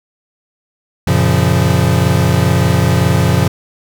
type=chord; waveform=square; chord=Gb major seventh; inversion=none; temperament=equal with one note detuned; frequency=91.49 / 116.54 / 138.59 / 174.61 Hz; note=Gb2 / Bb2 / Db3 / F3; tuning=-19 / 0 / 0 / 0 cents; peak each=-16 dBFS; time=1.07-3.48 s; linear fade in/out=5 ms; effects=none